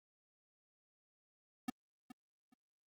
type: tone with echo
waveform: square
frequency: 250 Hz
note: B3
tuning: 21 cents sharp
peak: -35 dBFS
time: 1.68-1.7 s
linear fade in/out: 5 ms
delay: 420 ms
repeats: 2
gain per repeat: -14 dB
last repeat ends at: 2.54 s
effects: Opus 48 kbps